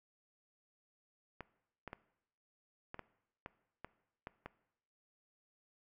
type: clicks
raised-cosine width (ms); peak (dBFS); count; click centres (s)
0.5; -29; 9; 1.407 / 1.877 / 1.931 / 2.944 / 2.993 / 3.461 / 3.846 / 4.271 / 4.46
effects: noise-tail reverb RT60 0.8 s tail -19 dB re dry